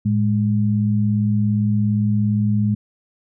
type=tone pair together; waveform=sine; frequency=110 / 207.4 Hz; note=A2 / G#3; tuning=0 / -2 cents; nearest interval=major seventh; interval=1098 cents; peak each=-18 dBFS; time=0.05-2.75 s; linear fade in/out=10 ms; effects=none